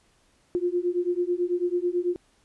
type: beating tone pair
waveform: sine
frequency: 349.2 / 358.3 Hz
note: F4 / F4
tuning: 0 / +44 cents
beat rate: 9.1 Hz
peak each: -26 dBFS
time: 0.55-2.16 s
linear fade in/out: 0 ms
effects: pink hiss -64 dBFS RMS until 2.44 s + resampled to 24000 Hz